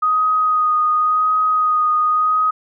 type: tone with vibrato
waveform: sine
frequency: 1247 Hz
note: D#6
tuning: 3 cents sharp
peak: -13 dBFS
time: 0.02-2.51 s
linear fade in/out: 10 ms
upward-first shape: sine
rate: 0.91 Hz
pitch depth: 16 cents each way
effects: none